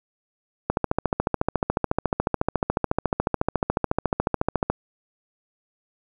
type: click train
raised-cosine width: 1 ms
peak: -6 dBFS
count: 57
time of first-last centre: 0.7-4.7 s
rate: 14 Hz
effects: none